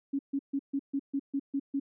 sine tone bursts, 277.2 Hz, C#4, in tune, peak -27 dBFS, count 9, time 0.13-1.799 s, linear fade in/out 10 ms, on 61 ms, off 140 ms, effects none

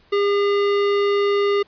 sine tone with hard clipping, 404.6 Hz, G#4, 45 cents flat, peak -18 dBFS, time 0.12-1.63 s, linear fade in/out 10 ms, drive 18 dB, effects pink hiss -56 dBFS RMS until 1.67 s + resampled to 11025 Hz

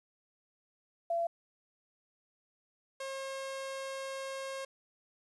sine / sawtooth tone pair in turn, 678 / 538.2 Hz, E5 / C5, +49 / +49 cents, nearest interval major third, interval 400 cents, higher first, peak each -29 / -34 dBFS, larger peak first, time 1.1-1.27 / 3-4.65 s, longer second, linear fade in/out 5 ms, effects resampled to 24000 Hz + 11-bit

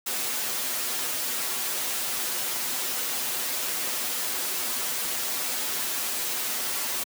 white noise with comb filter, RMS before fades -29 dBFS, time 0.06-7.04 s, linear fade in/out 10 ms, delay 8 ms, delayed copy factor +0.85, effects high-pass 200 Hz 12 dB/octave

